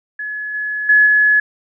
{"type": "tone with level steps", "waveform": "sine", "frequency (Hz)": 1700, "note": "G#6", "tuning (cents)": 40, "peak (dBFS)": [-22, -19, -7, -9], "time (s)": [0.19, 1.4], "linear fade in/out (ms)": 5, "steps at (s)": [0.54, 0.89, 1.06], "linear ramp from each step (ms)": 5, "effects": []}